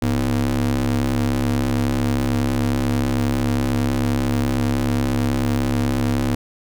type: ring-modulated tone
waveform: 30% pulse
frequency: 69.3 Hz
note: C#2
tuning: in tune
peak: -12 dBFS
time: 0.02-6.35 s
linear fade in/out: 5 ms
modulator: 175 Hz
effects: none